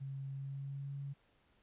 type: tone with pitch glide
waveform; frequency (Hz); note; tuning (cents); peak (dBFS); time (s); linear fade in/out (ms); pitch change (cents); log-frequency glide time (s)
sine; 136.2 to 139.63; C#3 to C#3; -30 to +13; -40; 0-1.14; 20; +43; 0.3-0.94
effects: pink hiss -72 dBFS RMS until 1.62 s + resampled to 8000 Hz